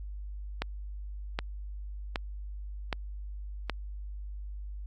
click train, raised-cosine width 0.3 ms, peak -14 dBFS, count 5, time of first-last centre 0.62-3.697 s, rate 1.3 Hz, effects added 50 Hz sine -37 dBFS peak until 4.86 s + AAC 48 kbps

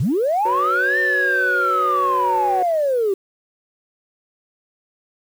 sine linear two-way sweep, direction up then down, 97.1 to 1813 to 375 Hz, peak -15 dBFS, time 0-3.14 s, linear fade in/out 5 ms, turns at 0.99 s
triangle chord, F# suspended fourth, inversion none, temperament just, 370 / 493.3 / 555 Hz, F#4 / B4 / C#5, 0 / -2 / +2 cents, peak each -23 / -24 / -25 dBFS, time 0.45-2.63 s, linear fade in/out 5 ms
effects tanh soft clip ceiling -10 dBFS + 7-bit

